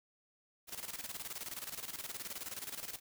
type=noise with tremolo; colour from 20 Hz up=white; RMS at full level=-42 dBFS; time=0.67-3 s; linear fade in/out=50 ms; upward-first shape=square; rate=19 Hz; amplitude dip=70%; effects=none